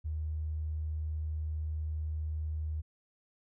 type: tone with tanh clipping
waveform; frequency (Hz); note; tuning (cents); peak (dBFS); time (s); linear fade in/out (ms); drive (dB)
triangle; 77.7; D#2; -2; -32; 0.04-2.82; 20; 3
effects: none